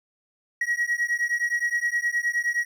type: beating tone pair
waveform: triangle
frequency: 1902 / 1911.6 Hz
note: A#6 / A#6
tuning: +34 / +43 cents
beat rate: 9.6 Hz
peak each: -24 dBFS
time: 0.61-2.65 s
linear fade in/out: 5 ms
effects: none